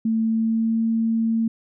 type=tone with pitch glide; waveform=sine; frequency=223.5 to 226 Hz; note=A3 to A3; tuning=+27 to +47 cents; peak=-18 dBFS; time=0.05-1.48 s; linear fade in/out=5 ms; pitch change=+20 cents; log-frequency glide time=0.26-0.79 s; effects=none